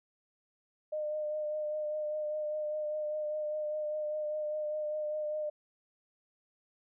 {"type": "tone with vibrato", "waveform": "sine", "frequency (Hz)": 607, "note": "D#5", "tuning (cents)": -43, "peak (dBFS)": -32, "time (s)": [0.92, 5.5], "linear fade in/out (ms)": 10, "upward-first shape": "triangle", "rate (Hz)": 5, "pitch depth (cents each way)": 23, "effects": []}